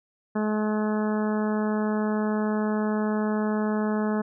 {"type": "harmonic tone", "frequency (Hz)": 213.3, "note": "G#3", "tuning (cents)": 46, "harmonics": [1, 2, 3, 4, 5, 6, 7, 8], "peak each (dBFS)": [-24, -30, -34, -36, -38, -40, -41, -42], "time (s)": [0.35, 4.22], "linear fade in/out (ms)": 10, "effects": []}